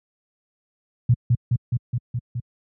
sine tone with echo, 120.2 Hz, B2, 46 cents flat, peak -11 dBFS, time 1.09-1.14 s, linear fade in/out 5 ms, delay 210 ms, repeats 6, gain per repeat -2 dB, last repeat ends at 2.4 s, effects high-pass 80 Hz 12 dB/octave

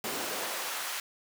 pink noise with high-pass filter sweep, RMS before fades -35 dBFS, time 0.04-1 s, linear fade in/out 2 ms, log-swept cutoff 260 to 1300 Hz, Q 0.89, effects none

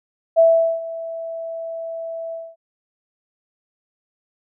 sine tone with ADSR envelope, 659.3 Hz, E5, in tune, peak -8 dBFS, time 0.36-2.56 s, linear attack 30 ms, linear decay 410 ms, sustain -18 dB, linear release 230 ms, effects none

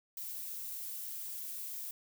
violet noise, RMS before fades -42 dBFS, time 0.17-1.91 s, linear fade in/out 2 ms, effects none

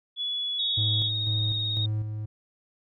sine tone with pitch glide, 3407 to 3374 Hz, G#7 to G#7, +44 to +27 cents, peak -27 dBFS, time 0.16-1.11 s, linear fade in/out 50 ms, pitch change -17 cents, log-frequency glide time 0.34-0.98 s
sine tone with vibrato, 3729 Hz, A#7, in tune, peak -27 dBFS, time 0.59-1.86 s, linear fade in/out 5 ms, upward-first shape triangle, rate 18 Hz, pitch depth 31 cents each way
triangle tone with tremolo, 107.2 Hz, A2, 45 cents flat, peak -23 dBFS, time 0.77-2.26 s, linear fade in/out 10 ms, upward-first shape square, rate 2 Hz, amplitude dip 45%
effects none

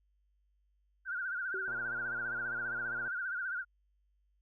sine tone with vibrato, 1480 Hz, F#6, in tune, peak -34 dBFS, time 1.05-3.65 s, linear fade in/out 50 ms, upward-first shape sine, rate 15 Hz, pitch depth 100 cents each way
sine tone with exponential decay, 381.5 Hz, G4, 47 cents flat, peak -38 dBFS, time 1.54-1.94 s, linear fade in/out 1 ms, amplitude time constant 86 ms
click train, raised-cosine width 1 ms, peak -37 dBFS, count 166, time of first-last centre 1.68-3.078 s, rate 118 Hz
effects added 50 Hz sine -70 dBFS peak until 4.41 s

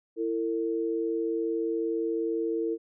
sine tone pair together, 332.9 / 452.8 Hz, E4 / A4, +17 / +50 cents, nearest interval perfect fourth, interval 533 cents, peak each -29 / -29 dBFS, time 0.16-2.78 s, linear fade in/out 50 ms, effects none

